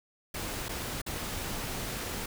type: noise with dropouts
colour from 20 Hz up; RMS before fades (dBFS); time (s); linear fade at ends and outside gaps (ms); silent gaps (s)
pink; -36; 0.34-2.26; 5; 0.685-0.691 / 1.017-1.063
effects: none